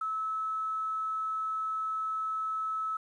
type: tone with quantisation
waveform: sine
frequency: 1300 Hz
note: E6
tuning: 24 cents flat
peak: -30 dBFS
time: 0.01-2.97 s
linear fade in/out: 5 ms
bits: 10
effects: resampled to 24000 Hz